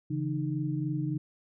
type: tone cluster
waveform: sine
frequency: 140.1 / 163.5 / 306.7 Hz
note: C#3 / E3 / D#4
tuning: +19 / -14 / -25 cents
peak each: -31 / -35 / -33 dBFS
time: 0.1-1.18 s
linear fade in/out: 10 ms
effects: none